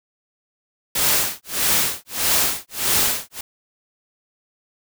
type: noise with tremolo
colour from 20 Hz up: white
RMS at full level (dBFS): -17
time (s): 0.95-3.41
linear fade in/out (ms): 5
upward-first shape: sine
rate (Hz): 1.6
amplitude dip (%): 100
effects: none